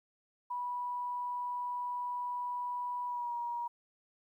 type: tone with pitch glide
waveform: sine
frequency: 980 to 952.7 Hz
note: B5 to A#5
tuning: -14 to +37 cents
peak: -34 dBFS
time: 0.5-3.68 s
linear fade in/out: 10 ms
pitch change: -49 cents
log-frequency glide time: 3.07-3.34 s
effects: 12-bit